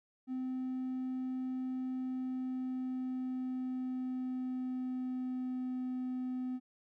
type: tone with pitch glide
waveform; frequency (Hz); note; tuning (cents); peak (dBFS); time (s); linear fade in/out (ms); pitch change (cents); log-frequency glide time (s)
triangle; 257.4 to 254; C4 to B3; -28 to +49; -32; 0.27-6.6; 50; -23; 1.91-5.83
effects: tanh soft clip ceiling -29 dBFS